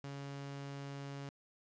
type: tone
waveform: sawtooth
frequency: 139.9 Hz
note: C#3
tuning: 16 cents sharp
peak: -39 dBFS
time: 0.04-1.29 s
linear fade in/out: 0 ms
effects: resampled to 16000 Hz + 11-bit